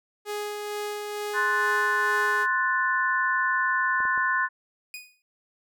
sawtooth tone with tremolo, 416 Hz, G#4, 3 cents sharp, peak -25 dBFS, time 0.25-2.47 s, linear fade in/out 50 ms, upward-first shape sine, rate 2.2 Hz, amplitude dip 30%
sine chord, F# diminished, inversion second, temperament equal, 1046.5 / 1480 / 1760 Hz, C6 / F#6 / A6, 0 / 0 / 0 cents, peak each -26 dBFS, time 1.33-4.49 s, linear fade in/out 50 ms
clicks, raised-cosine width 1 ms, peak -28 dBFS, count 3, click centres 4.004 / 4.053 / 4.177 s
sawtooth tone with exponential decay, 2478 Hz, D#7, 8 cents flat, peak -30 dBFS, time 4.94-5.22 s, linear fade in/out 1 ms, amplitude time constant 60 ms
effects none

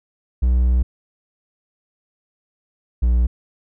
triangle tone pair in turn, 61.74 / 59.81 Hz, B1 / A#1, 0 / +45 cents, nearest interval minor second, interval 55 cents, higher first, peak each -11 dBFS, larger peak neither, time 0.42-0.83 / 3.02-3.27 s, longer first, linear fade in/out 10 ms, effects none

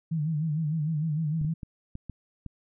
sine tone with vibrato, 155.56 Hz, D#3, in tune, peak -25 dBFS, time 0.11-1.54 s, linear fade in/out 10 ms, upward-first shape sine, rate 6.6 Hz, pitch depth 96 cents each way
clicks, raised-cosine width 5 ms, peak -25 dBFS, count 6, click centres 1.415 / 1.448 / 1.632 / 1.954 / 2.097 / 2.463 s
effects none

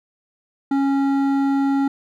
sine tone with hard clipping, 275.5 Hz, C#4, 11 cents flat, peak -18 dBFS, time 0.71-1.88 s, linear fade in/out 5 ms, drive 10 dB, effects none

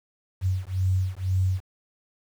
sine beating tone pair, 92.5 / 94.5 Hz, F#2 / F#2, 0 / +37 cents, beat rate 2 Hz, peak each -25 dBFS, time 0.41-1.61 s, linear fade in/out 50 ms, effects 8-bit

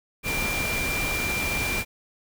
sine tone in noise, 2374 Hz, D7, 18 cents sharp, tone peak -27 dBFS, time 0.23-1.85 s, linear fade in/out 50 ms, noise pink, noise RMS -29 dBFS, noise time 0.23-1.85 s, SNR -1 dB, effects none

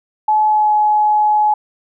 sine tone with pitch glide, 856 to 846.2 Hz, A5 to G#5, -48 to +32 cents, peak -10 dBFS, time 0.28-1.54 s, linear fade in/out 5 ms, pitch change -20 cents, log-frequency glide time 0.46-0.72 s, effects none

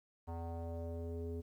square tone with low-pass filter sweep, 83.7 Hz, E2, 27 cents sharp, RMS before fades -42 dBFS, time 0.27-1.42 s, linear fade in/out 20 ms, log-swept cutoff 870 to 380 Hz, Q 3.7, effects 12-bit

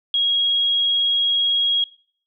sine tone, 3294 Hz, G#7, 15 cents flat, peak -16 dBFS, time 0.14-1.84 s, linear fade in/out 2 ms, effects noise-tail reverb RT60 0.5 s tail -22 dB re dry

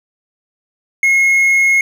triangle tone, 2163 Hz, C#7, 43 cents flat, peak -7 dBFS, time 1.03-1.81 s, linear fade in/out 2 ms, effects none

